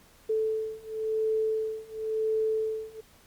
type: beating tone pair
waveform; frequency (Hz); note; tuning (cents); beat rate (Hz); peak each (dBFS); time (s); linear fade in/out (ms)
sine; 437.8 / 438.75; A4 / A4; -9 / -5; 0.95; -30 / -29; 0.29-3.01; 10
effects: pink hiss -58 dBFS RMS until 3.26 s + Opus 48 kbps